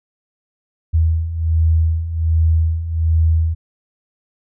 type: beating tone pair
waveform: sine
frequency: 80.1 / 81.4 Hz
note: E2 / E2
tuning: -49 / -21 cents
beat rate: 1.3 Hz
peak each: -19 / -14 dBFS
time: 0.93-3.55 s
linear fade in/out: 20 ms
effects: none